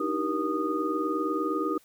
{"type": "tone cluster", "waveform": "sine", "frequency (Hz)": [298.1, 317.9, 386.3, 474.1, 1234], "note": ["D4", "D#4", "G4", "A#4", "D#6"], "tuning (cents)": [26, 37, -25, 29, -15], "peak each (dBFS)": [-33, -31, -32, -34, -31], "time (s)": [0, 1.78], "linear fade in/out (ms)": 5, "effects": ["white hiss -61 dBFS RMS until 1.84 s"]}